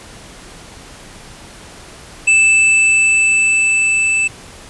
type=tone with level ramp; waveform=square; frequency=2637 Hz; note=E7; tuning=in tune; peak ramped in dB=-8 to -13 dBFS; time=2.27-4.28 s; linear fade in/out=10 ms; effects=pink hiss -37 dBFS RMS until 4.69 s + resampled to 24000 Hz